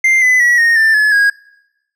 triangle tone with pitch steps, 2093 / 2010 / 1930.4 / 1853.9 / 1780.4 / 1709.9 / 1642.1 Hz, C7 / B6 / B6 / A#6 / A6 / A6 / G#6, 0 / +30 / -40 / -10 / +20 / -50 / -20 cents, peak -6 dBFS, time 0.04-1.3 s, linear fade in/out 5 ms, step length 180 ms, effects noise-tail reverb RT60 0.9 s tail -24 dB re dry

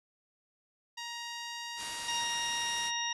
10% pulse tone, 941 Hz, A#5, 16 cents sharp, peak -30 dBFS, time 0.97-2.24 s, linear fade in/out 10 ms
white noise, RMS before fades -41 dBFS, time 1.76-2.92 s, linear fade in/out 50 ms
harmonic tone, 939 Hz, A#5, 12 cents sharp, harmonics 1 / 2 / 3 / 4 / 6, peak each -38 / -38 / -38 / -38 / -38 dBFS, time 2.08-3.13 s, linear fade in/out 5 ms
effects resampled to 24000 Hz

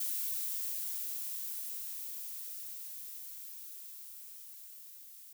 violet noise with level ramp, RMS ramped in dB -35 to -53 dBFS, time 0-5.33 s, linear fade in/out 5 ms, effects none

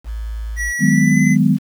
sine tone, 55 Hz, A1, in tune, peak -22 dBFS, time 0.04-0.73 s, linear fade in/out 50 ms
square tone with pitch glide, 1932 to 2026 Hz, B6 to B6, -39 to +44 cents, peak -20 dBFS, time 0.56-1.37 s, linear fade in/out 50 ms, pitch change +83 cents, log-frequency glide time 0.85-1.22 s
sine chord, G# minor seventh, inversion second, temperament just, 155.74 / 186.89 / 207.7 / 249.2 Hz, D#3 / F#3 / G#3 / B3, +2 / +18 / 0 / +16 cents, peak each -16 dBFS, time 0.79-1.59 s, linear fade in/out 50 ms
effects low-pass 10000 Hz 12 dB/octave + 7-bit

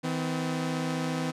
sawtooth tone pair together, 160.3 / 255 Hz, E3 / C4, -48 / -44 cents, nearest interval minor sixth, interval 804 cents, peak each -27 dBFS, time 0.03-1.32 s, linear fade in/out 20 ms, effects low-pass 9000 Hz 12 dB/octave

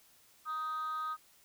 sine tone with frequency modulation, 1251 Hz, D#6, 9 cents sharp, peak -32 dBFS, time 0.45-1.17 s, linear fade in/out 50 ms, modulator 307 Hz, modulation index 0.33, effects tanh soft clip ceiling -33 dBFS + white hiss -64 dBFS RMS until 1.44 s

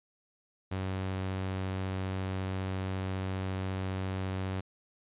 sawtooth tone, 94.6 Hz, F#2, 39 cents sharp, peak -28 dBFS, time 0.71-4.61 s, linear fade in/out 10 ms, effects resampled to 8000 Hz

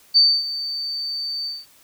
sine tone with ADSR envelope, 4574 Hz, D8, 47 cents flat, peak -9 dBFS, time 0.14-1.66 s, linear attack 28 ms, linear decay 260 ms, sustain -15 dB, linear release 200 ms, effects white hiss -53 dBFS RMS until 1.83 s

